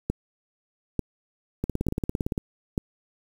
two click trains, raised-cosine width 3 ms, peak -11 / -13 dBFS, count 4 / 14, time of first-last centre 0.1-2.779 / 1.64-2.379 s, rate 1.12 / 17.6 Hz, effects 7-bit

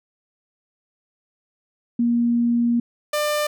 sine / sawtooth tone pair in turn, 236.8 / 596.7 Hz, A#3 / D5, +27 / +27 cents, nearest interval octave + major third, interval 1600 cents, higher second, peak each -16 dBFS, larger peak neither, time 1.99-2.8 / 3.13-3.47 s, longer first, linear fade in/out 5 ms, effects none

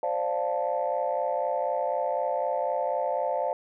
sine chord, D minor seventh, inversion third, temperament equal, 523.3 / 587.3 / 698.5 / 880 Hz, C5 / D5 / F5 / A5, 0 / 0 / 0 / 0 cents, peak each -30 / -29 / -30 / -31 dBFS, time 0.03-3.53 s, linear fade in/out 2 ms, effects tanh soft clip ceiling -16 dBFS

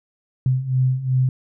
sine beating tone pair, 127.5 / 130.2 Hz, C3 / C3, -44 / -8 cents, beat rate 2.7 Hz, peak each -22 / -18 dBFS, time 0.46-1.29 s, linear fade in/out 2 ms, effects none

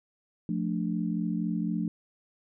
sine chord, D minor, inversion first, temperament just, 176.2 / 220.2 / 293.7 Hz, F3 / A3 / D4, +16 / +2 / 0 cents, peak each -30 / -31 / -34 dBFS, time 0.49-1.88 s, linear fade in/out 2 ms, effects none

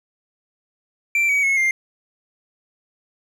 triangle tone with pitch steps, 2349 / 2265 / 2184 / 2106 Hz, D7 / C#7 / C#7 / C7, 0 / +37 / -26 / +11 cents, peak -14 dBFS, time 1.15-1.71 s, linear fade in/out 2 ms, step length 140 ms, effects none

